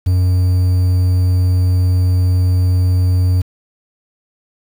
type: tone with quantisation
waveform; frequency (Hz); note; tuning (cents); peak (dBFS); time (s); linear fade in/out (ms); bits
triangle; 91.1; F#2; -26; -8; 0.06-3.42; 10; 6
effects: none